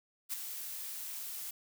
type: noise with ADSR envelope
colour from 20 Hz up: blue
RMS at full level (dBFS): -34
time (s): 0.29-1.51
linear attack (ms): 43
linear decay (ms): 8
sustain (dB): -8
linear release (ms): 6
effects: none